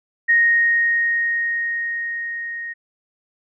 sine tone with level ramp, 1865 Hz, A#6, in tune, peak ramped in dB -11 to -27 dBFS, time 0.28-2.74 s, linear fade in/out 20 ms, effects none

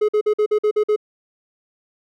triangle tone bursts, 423.3 Hz, G#4, 33 cents sharp, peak -12 dBFS, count 8, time 0.01-0.962 s, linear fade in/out 10 ms, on 77 ms, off 48 ms, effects none

